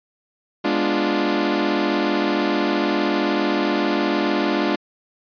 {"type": "chord", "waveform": "sawtooth", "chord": "G# diminished seventh", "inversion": "none", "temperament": "equal", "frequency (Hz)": [207.7, 246.9, 293.7, 349.2], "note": ["G#3", "B3", "D4", "F4"], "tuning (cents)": [0, 0, 0, 0], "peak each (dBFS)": [-21, -24, -18, -19], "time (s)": [0.64, 4.76], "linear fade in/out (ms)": 10, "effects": ["resampled to 11025 Hz"]}